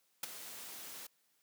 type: noise with ADSR envelope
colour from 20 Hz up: white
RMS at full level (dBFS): -35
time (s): 0.23-1.07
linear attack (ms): 5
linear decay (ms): 14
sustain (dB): -13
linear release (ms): 7
effects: white hiss -75 dBFS RMS until 1.42 s + high-pass 150 Hz 12 dB/octave